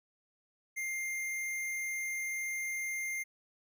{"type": "tone", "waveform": "square", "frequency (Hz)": 2107, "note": "C7", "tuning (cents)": 12, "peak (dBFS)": -35, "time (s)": [0.76, 3.24], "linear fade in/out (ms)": 20, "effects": []}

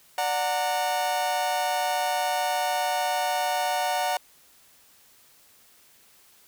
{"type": "chord", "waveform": "40% pulse", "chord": "D augmented", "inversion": "none", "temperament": "just", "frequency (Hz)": [587.3, 734.2, 917.7], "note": ["D5", "F#5", "A#5"], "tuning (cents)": [0, -14, -27], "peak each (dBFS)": [-31, -25, -29], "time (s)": [0.18, 4.17], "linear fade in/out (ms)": 2, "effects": ["white hiss -57 dBFS RMS until 6.47 s"]}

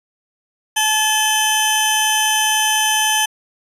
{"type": "tone pair together", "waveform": "20% pulse", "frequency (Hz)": [862, 3072], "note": ["A5", "G7"], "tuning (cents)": [-36, -36], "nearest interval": "octave + minor seventh", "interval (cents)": 2200, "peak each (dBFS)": -12, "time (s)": [0.76, 3.26], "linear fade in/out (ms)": 10, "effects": ["resampled to 32000 Hz"]}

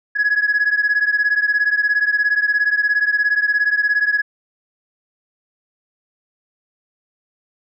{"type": "beating tone pair", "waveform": "sine", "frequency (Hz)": [1673, 1690], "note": ["G#6", "G#6"], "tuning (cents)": [12, 30], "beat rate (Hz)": 17, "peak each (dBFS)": [-15, -17], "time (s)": [0.15, 4.22], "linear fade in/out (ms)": 20, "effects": ["tanh soft clip ceiling -10 dBFS"]}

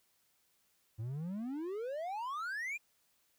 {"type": "exponential sweep", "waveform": "triangle", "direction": "up", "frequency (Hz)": [105.9, 2489], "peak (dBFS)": -35, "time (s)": [0.98, 2.78], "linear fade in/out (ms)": 20, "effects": ["white hiss -74 dBFS RMS until 3.38 s"]}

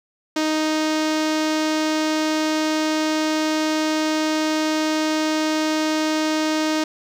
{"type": "tone with low-pass filter", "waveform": "sawtooth", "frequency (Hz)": 311.1, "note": "D#4", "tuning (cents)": 0, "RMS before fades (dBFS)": -21, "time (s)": [0.36, 6.84], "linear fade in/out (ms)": 5, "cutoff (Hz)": 5800, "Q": 1.6, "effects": ["8-bit"]}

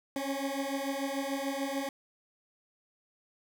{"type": "beating tone pair", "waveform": "20% pulse", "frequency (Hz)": [271.4, 278.2], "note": ["C#4", "C#4"], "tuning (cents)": [-36, 6], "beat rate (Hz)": 6.8, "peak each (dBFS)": -30, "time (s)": [0.16, 1.89], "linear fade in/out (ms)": 2, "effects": []}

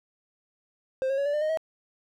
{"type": "tone with pitch steps", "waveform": "triangle", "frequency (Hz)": [525, 542.6, 560.7, 579.5, 598.9, 618.9, 639.7], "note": ["C5", "C#5", "C#5", "D5", "D5", "D#5", "D#5"], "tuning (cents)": [6, -37, 20, -23, 34, -9, 48], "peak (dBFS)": -22, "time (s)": [1.02, 1.573], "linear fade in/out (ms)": 0, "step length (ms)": 79, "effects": []}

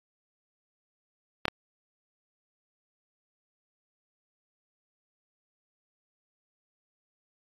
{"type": "clicks", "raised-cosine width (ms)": 0.3, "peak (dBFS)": -10, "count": 2, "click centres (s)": [1.454, 1.482], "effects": ["AAC 32 kbps"]}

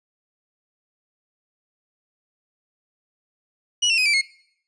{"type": "tone with pitch steps", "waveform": "30% pulse", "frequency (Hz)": [2921, 2710, 2514, 2332, 2163], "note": ["F#7", "E7", "D#7", "D7", "C#7"], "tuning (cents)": [-23, 47, 17, -13, -43], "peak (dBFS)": -14, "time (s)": [3.82, 4.215], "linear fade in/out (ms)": 10, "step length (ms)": 79, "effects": ["noise-tail reverb RT60 0.7 s tail -24 dB re dry", "resampled to 22050 Hz"]}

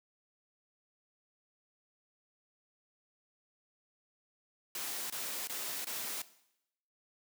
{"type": "noise bursts", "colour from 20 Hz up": "white", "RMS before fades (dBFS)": -39, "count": 4, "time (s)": [4.75, 6.219], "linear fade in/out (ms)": 2, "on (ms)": 350, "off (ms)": 23, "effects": ["noise-tail reverb RT60 0.8 s tail -17 dB re dry", "high-pass 200 Hz 12 dB/octave"]}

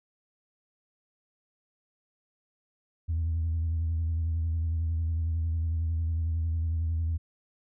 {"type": "tone with vibrato", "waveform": "sine", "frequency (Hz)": 81.8, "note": "E2", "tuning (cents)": -13, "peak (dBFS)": -24, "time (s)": [3.08, 7.18], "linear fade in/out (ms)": 20, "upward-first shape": "triangle", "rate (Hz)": 11, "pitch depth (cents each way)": 54, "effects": ["tanh soft clip ceiling -23 dBFS"]}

